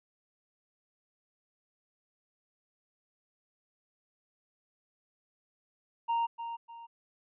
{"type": "tone with echo", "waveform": "triangle", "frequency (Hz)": 929, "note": "A#5", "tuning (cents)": -6, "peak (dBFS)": -25, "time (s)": [6.08, 6.27], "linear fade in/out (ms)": 20, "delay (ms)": 300, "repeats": 2, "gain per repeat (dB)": -9, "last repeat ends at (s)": 6.87, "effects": ["resampled to 8000 Hz"]}